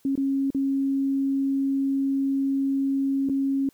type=tone with dropouts; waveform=sine; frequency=272.9 Hz; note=C#4; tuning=27 cents flat; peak=-21 dBFS; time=0.05-3.69 s; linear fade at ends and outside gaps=2 ms; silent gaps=0.155-0.176 / 0.504-0.547 / 3.289-3.296 s; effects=white hiss -62 dBFS RMS until 3.73 s